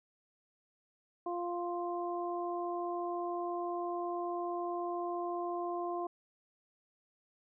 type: harmonic tone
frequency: 349.2 Hz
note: F4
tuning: in tune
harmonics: 1 / 2 / 3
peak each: -37 / -38 / -41 dBFS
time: 1.26-6.07 s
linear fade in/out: 5 ms
effects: none